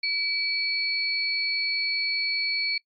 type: tone pair together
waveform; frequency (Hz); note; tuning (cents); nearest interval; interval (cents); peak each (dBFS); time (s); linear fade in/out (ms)
sine; 2300 / 4395; D7 / C#8; -37 / -16; major seventh; 1121; -27; 0.03-2.78; 5
effects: noise-tail reverb RT60 0.1 s tail -22 dB re dry + AAC 48 kbps